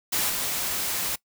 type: noise with level steps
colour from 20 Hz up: white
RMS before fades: -25 / -28 dBFS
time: 0.12-1.16 s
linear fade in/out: 10 ms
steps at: 0.29 s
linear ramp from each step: 10 ms
effects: noise-tail reverb RT60 0.1 s tail -21 dB re dry